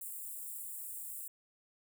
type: high-pass noise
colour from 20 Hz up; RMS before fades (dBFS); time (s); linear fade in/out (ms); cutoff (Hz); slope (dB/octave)
white; -44; 0.01-1.28; 5; 7500; 96
effects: none